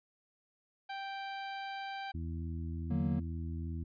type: tone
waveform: sawtooth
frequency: 784 Hz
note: G5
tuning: in tune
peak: -35 dBFS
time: 0.89-2.12 s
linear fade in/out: 10 ms
type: harmonic tone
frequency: 82.41 Hz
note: E2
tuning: in tune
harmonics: 1 / 2 / 3 / 4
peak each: -37 / -44 / -46 / -50 dBFS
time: 2.14-3.84 s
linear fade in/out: 10 ms
type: chord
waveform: triangle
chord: D augmented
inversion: none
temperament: equal with one note detuned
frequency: 148.71 / 185 / 233.1 Hz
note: D3 / F#3 / A#3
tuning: +22 / 0 / 0 cents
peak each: -33 dBFS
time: 2.9-3.2 s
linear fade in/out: 10 ms
effects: resampled to 11025 Hz